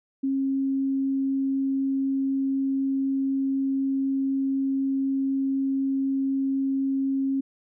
sine tone, 270.4 Hz, C#4, 43 cents flat, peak -22 dBFS, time 0.23-7.41 s, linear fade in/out 10 ms, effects none

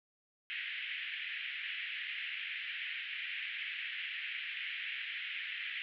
pink band-pass noise, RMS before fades -41 dBFS, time 0.5-5.82 s, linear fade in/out 0 ms, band 1800 to 3100 Hz, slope 48 dB/octave, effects none

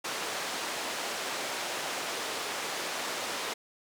pink band-pass noise, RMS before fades -35 dBFS, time 0.04-3.54 s, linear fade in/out 10 ms, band 460 to 7900 Hz, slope 12 dB/octave, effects none

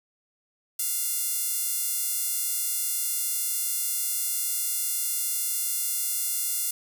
sawtooth tone with high-pass filter, 698.5 Hz, F5, in tune, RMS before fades -28 dBFS, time 0.79-6.71 s, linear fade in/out 5 ms, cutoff 9700 Hz, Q 0.95, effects none

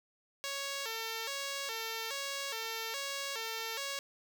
5% pulse tone with vibrato, 500 Hz, B4, 21 cents sharp, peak -25 dBFS, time 0.44-3.99 s, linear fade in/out 0 ms, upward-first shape square, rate 1.2 Hz, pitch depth 180 cents each way, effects none

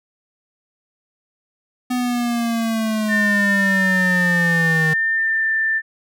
square linear sweep, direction down, 250.4 to 155.7 Hz, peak -19 dBFS, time 1.9-4.94 s, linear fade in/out 10 ms
sine tone with pitch glide, 1800 to 1779.3 Hz, A6 to A6, +39 to +19 cents, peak -16 dBFS, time 3.08-5.82 s, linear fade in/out 50 ms, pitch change -20 cents, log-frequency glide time 5.11-5.53 s
effects none

